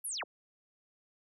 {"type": "linear sweep", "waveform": "sine", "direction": "down", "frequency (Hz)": [11970, 155.56], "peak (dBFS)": -35, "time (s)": [0.04, 0.24], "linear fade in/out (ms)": 10, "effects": []}